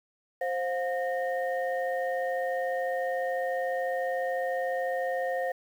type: tone cluster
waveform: sine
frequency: 526 / 712 / 1842 Hz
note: C5 / F5 / A#6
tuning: +9 / +33 / -21 cents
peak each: -29 / -31 / -36 dBFS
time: 0.41-5.52 s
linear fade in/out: 5 ms
effects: tanh soft clip ceiling -19 dBFS + 9-bit